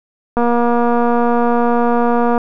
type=click train; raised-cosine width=1 ms; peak=-3 dBFS; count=479; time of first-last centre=0.37-2.378 s; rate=238 Hz; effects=none